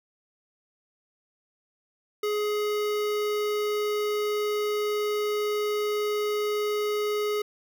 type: tone with notch filter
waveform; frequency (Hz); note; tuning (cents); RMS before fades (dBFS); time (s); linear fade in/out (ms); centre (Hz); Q
square; 419.1; G#4; +16; -27; 2.23-7.42; 5; 8100; 1.8
effects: none